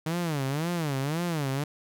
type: tone with vibrato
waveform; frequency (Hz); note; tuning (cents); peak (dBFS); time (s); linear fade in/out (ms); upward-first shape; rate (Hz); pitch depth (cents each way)
sawtooth; 153.1; D#3; -28; -23; 0.06-1.64; 5; sine; 1.9; 240
effects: none